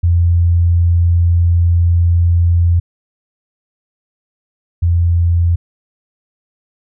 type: tone pair in turn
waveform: sine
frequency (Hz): 85.9 / 85.59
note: F2 / F2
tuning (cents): -28 / -34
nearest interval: unison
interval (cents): 6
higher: first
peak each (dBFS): -8 / -9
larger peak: first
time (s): 0.03-2.8 / 4.82-5.56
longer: first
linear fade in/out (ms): 10
effects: none